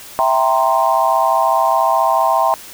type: chord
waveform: sine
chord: C dominant seventh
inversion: first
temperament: equal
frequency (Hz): 659.3 / 784 / 932.3 / 1046.5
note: E5 / G5 / Bb5 / C6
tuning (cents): 0 / 0 / 0 / 0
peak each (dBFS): -17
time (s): 0.19-2.54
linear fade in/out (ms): 0
effects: white hiss -36 dBFS RMS until 2.73 s